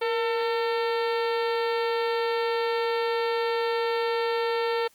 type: harmonic tone with a mistuned harmonic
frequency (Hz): 450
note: A4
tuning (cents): +39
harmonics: 1 / 2 / 3 / 4 / 5 / 6 / 7 / 8 / 9 / 10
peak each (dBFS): -25 / -31 / -35 / -37 / -39 / -41 / -42 / -43 / -44 / -45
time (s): 0.01-4.88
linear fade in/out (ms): 10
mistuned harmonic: 1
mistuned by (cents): +64
effects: white hiss -60 dBFS RMS until 4.94 s + Opus 24 kbps